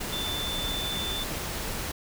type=tone in noise; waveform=sine; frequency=3531 Hz; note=A7; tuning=5 cents sharp; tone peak=-31 dBFS; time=0.12-1.24 s; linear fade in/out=10 ms; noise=pink; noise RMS=-33 dBFS; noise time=0-1.92 s; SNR=-1 dB; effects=none